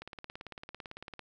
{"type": "click train", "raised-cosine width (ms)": 0.3, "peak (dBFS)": -27, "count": 22, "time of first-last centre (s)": [0.02, 1.193], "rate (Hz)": 17.9, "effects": []}